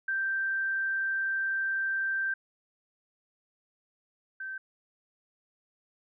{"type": "tone pair in turn", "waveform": "sine", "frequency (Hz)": [1568, 1551.8], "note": ["G6", "G6"], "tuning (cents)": [0, -18], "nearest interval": "unison", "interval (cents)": 18, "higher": "first", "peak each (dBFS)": [-27, -35], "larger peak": "first", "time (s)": [[0.08, 2.34], [4.4, 4.58]], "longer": "first", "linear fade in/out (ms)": 5, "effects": []}